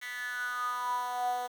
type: tone with high-pass filter sweep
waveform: 10% pulse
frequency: 246.9 Hz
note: B3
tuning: in tune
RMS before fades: -34 dBFS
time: 0.01-1.48 s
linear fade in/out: 20 ms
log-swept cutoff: 2100 to 620 Hz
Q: 8.6
effects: 9-bit